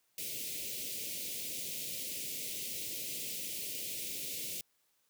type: band-stop noise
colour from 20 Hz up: white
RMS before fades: -40 dBFS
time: 0.18-4.61 s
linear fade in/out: 2 ms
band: 580 to 2200 Hz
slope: 48 dB/octave
effects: white hiss -75 dBFS RMS until 5.09 s + high-pass 100 Hz 12 dB/octave